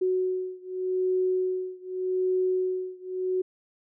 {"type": "beating tone pair", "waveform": "sine", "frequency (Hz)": [369.9, 370.74], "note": ["F#4", "F#4"], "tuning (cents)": [0, 3], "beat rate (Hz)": 0.84, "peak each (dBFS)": [-27, -28], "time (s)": [0.01, 3.42], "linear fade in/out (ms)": 10, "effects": []}